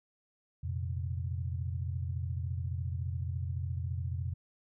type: chord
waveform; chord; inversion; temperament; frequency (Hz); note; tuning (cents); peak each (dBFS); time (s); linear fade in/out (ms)
sine; F suspended fourth; none; equal; 87.31 / 116.54 / 130.81; F2 / Bb2 / C3; 0 / 0 / 0; -34 / -40 / -39; 0.63-4.34; 10
effects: none

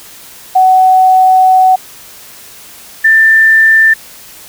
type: tone pair in turn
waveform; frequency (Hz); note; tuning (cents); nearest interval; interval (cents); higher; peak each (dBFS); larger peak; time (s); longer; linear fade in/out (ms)
sine; 749 / 1781.4; F#5 / A6; +21 / +21; octave + minor third; 1500; second; -3; neither; 0.55-1.76 / 3.04-3.94; first; 10
effects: white hiss -34 dBFS RMS until 4.48 s

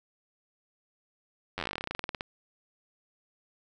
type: slowing click train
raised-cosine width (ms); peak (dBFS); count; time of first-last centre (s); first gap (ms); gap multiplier
0.3; -17; 23; 1.58-2.209; 10; 1.09
effects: none

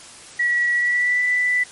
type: tone with pitch glide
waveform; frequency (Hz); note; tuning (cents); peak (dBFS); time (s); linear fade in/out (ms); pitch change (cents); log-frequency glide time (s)
sine; 1931 to 1981.9; B6 to B6; -39 to +6; -16; 0.39-1.64; 10; +45; 0.74-1.23
effects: white hiss -41 dBFS RMS until 1.71 s + MP3 48 kbps

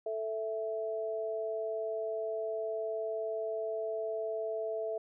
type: tone pair together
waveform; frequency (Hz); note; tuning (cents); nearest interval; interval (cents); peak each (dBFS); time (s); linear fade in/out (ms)
sine; 440 / 659.3; A4 / E5; 0 / 0; perfect fifth; 700; -36 / -35; 0.06-4.98; 5
effects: none

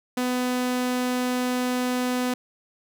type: tone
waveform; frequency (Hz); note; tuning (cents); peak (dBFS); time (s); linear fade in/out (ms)
sawtooth; 250; B3; +21; -19; 0.17-2.34; 5
effects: none

